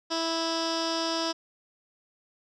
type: tone with low-pass filter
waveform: 15% pulse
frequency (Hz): 328.4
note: E4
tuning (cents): -6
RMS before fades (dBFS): -29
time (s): 0.1-1.33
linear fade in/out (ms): 20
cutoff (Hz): 5000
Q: 5.6
effects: none